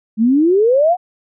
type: exponential sweep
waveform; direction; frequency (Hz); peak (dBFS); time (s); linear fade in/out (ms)
sine; up; 210 to 750; -9; 0.17-0.97; 50
effects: none